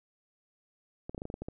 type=clicks; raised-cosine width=2 ms; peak=-25 dBFS; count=9; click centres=1.095 / 1.147 / 1.179 / 1.219 / 1.254 / 1.301 / 1.341 / 1.42 / 1.485 s; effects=none

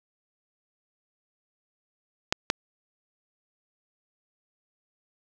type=clicks; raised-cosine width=0.2 ms; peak=-4 dBFS; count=2; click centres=2.325 / 2.501 s; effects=none

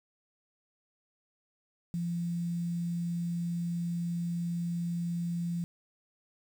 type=tone with quantisation; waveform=sine; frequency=171.5 Hz; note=F3; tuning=31 cents flat; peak=-30 dBFS; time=1.94-5.64 s; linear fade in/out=0 ms; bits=9; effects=none

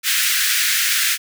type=high-pass noise; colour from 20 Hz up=pink; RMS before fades=-18 dBFS; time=0.03-1.18 s; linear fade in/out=50 ms; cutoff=1500 Hz; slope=48 dB/octave; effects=none

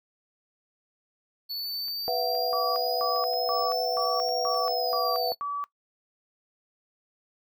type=exponential two-way sweep; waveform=square; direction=up then down; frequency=4435 to 5580 to 4435 Hz; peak=-31 dBFS; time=1.49-5.35 s; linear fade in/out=20 ms; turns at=4.45 s
type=clicks; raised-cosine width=0.3 ms; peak=-34 dBFS; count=6; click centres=1.882 / 2.352 / 3.162 / 3.335 / 4.288 / 4.545 s
type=chord; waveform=sine; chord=B suspended fourth; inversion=none; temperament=equal with one note detuned; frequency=493.9 / 672.7 / 740 Hz; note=B4 / E5 / F#5; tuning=0 / +35 / 0 cents; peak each=-30 dBFS; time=2.08-5.32 s; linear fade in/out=0 ms
type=tone bursts; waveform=sine; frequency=1147 Hz; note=D6; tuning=41 cents flat; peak=-28 dBFS; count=7; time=2.53-5.64 s; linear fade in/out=0 ms; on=230 ms; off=250 ms
effects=noise-tail reverb RT60 0.1 s tail -21 dB re dry

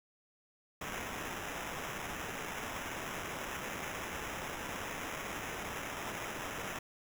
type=noise with sample-and-hold; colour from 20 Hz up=white; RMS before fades=-41 dBFS; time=0.81-6.79 s; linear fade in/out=5 ms; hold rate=4410 Hz; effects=none

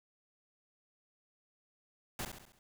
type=noise with echo; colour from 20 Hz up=pink; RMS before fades=-39 dBFS; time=2.19-2.25 s; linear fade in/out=2 ms; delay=68 ms; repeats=5; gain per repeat=-6 dB; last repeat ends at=2.59 s; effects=none

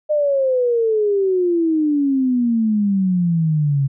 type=exponential sweep; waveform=sine; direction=down; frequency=611 to 135.1 Hz; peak=-14 dBFS; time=0.09-3.88 s; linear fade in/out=20 ms; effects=none

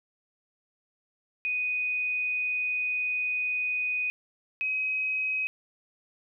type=tone pair in turn; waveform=sine; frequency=2489 / 2533 Hz; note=D#7 / D#7; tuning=0 / +30 cents; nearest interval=unison; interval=30 cents; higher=second; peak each=-26 dBFS; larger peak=neither; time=1.45-4.1 / 4.61-5.47 s; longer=first; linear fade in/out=0 ms; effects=none

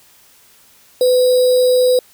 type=tone with sample-and-hold; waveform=sine; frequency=503 Hz; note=B4; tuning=32 cents sharp; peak=-9 dBFS; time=1.01-1.99 s; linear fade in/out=2 ms; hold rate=4410 Hz; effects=white hiss -49 dBFS RMS until 2.13 s

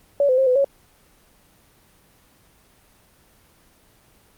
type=tone with pitch steps; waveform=sine; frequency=567 / 511 / 531 / 504 / 554 Hz; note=C#5 / C5 / C5 / B4 / C#5; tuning=+39 / -41 / +25 / +35 / -1 cents; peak=-14 dBFS; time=0.2-0.645 s; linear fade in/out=2 ms; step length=89 ms; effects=pink hiss -56 dBFS RMS until 4.37 s + Opus 24 kbps

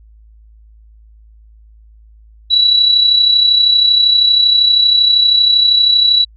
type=tone with amplitude modulation; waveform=sine; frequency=3928 Hz; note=B7; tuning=10 cents flat; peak=-5 dBFS; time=2.5-6.25 s; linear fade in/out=20 ms; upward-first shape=sine; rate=32.7 Hz; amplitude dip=50%; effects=added 54 Hz sine -40 dBFS peak until 6.36 s

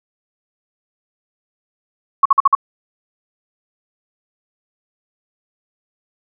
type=tone bursts; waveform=sine; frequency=1103 Hz; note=C#6; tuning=9 cents flat; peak=-6 dBFS; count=5; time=2.23-2.551 s; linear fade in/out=5 ms; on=25 ms; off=49 ms; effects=none

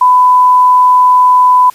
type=tone; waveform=sine; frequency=1000 Hz; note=B5; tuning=21 cents sharp; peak=-3 dBFS; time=0.01-1.7 s; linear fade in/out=5 ms; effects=white hiss -40 dBFS RMS until 1.74 s + resampled to 32000 Hz

